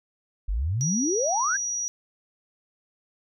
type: exponential sweep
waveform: sine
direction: up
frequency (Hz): 43.1 to 1689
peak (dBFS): -23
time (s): 0.48-1.57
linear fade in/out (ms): 10
type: tone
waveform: sine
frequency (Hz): 5790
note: F#8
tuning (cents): -38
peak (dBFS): -26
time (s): 0.81-1.88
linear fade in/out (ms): 0
effects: none